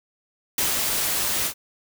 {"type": "noise with ADSR envelope", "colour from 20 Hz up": "white", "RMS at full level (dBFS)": -22, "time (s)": [0.58, 1.54], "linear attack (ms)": 3, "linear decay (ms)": 150, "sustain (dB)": -2, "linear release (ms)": 85, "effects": []}